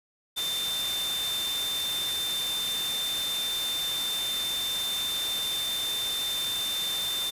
sine tone in noise, 3578 Hz, A7, 28 cents sharp, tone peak -28 dBFS, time 0.36-7.31 s, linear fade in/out 20 ms, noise white, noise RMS -34 dBFS, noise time 0.36-7.31 s, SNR +3 dB, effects resampled to 32000 Hz

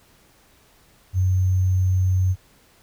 sine tone with sample-and-hold, 92.7 Hz, F#2, 4 cents sharp, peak -16 dBFS, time 1.13-2.36 s, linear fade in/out 50 ms, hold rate 6300 Hz, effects pink hiss -56 dBFS RMS until 2.82 s

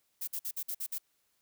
violet noise bursts, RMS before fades -36 dBFS, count 7, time 0.21-0.984 s, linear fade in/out 10 ms, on 66 ms, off 52 ms, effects white hiss -75 dBFS RMS until 1.41 s

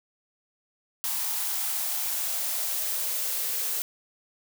blue noise with high-pass filter sweep, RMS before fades -29 dBFS, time 1.04-3.82 s, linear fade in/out 0 ms, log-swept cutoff 890 to 430 Hz, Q 2.9, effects none

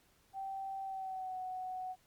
sine tone with pitch glide, 776 to 742.2 Hz, G5 to F#5, -18 to +5 cents, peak -38 dBFS, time 0.33-1.96 s, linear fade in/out 50 ms, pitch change -77 cents, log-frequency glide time 0.83-1.37 s, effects pink hiss -69 dBFS RMS until 2.06 s + MP3 96 kbps

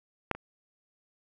clicks, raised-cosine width 0.5 ms, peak -11 / -26 dBFS, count 2, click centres 0.313 / 0.35 s, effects none

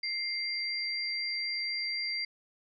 sine tone pair together, 2103 / 4724 Hz, C7 / D8, +8 / +9 cents, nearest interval octave + major second, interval 1401 cents, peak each -35 / -33 dBFS, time 0.03-2.25 s, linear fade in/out 5 ms, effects none

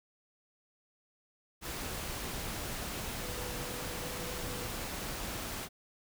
sine tone in noise, 493.9 Hz, B4, in tune, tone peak -46 dBFS, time 3.2-4.71 s, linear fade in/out 50 ms, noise pink, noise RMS -39 dBFS, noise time 1.61-5.69 s, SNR -10 dB, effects none

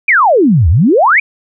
sine exponential two-way sweep, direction down then up, 2471 to 72.4 to 2471 Hz, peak -5 dBFS, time 0.08-1.2 s, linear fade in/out 5 ms, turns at 0.69 s, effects none

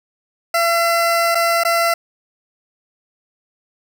20% pulse tone with dropouts, 677 Hz, E5, 46 cents sharp, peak -9 dBFS, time 0.54-1.94 s, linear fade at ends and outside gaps 5 ms, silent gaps 1.348-1.352 / 1.636-1.649 s, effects none

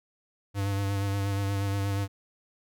square tone with vibrato, 99.3 Hz, G2, 23 cents sharp, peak -27 dBFS, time 0.54-2.08 s, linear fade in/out 50 ms, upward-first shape sine, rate 8.4 Hz, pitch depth 25 cents each way, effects none

